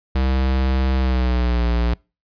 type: tone with pitch glide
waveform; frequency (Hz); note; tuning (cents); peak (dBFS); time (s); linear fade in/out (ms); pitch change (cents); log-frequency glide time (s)
square; 65.41 to 58.95; C2 to A#1; 0 to +20; -17; 0.15-1.94; 5; -180; 0.95-1.64
effects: noise-tail reverb RT60 0.3 s tail -26 dB re dry + resampled to 11025 Hz